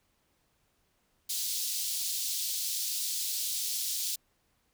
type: high-pass noise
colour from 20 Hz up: pink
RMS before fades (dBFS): -33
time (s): 1.29-4.16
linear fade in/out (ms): 10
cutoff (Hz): 3900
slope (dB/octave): 24
effects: pink hiss -73 dBFS RMS until 4.73 s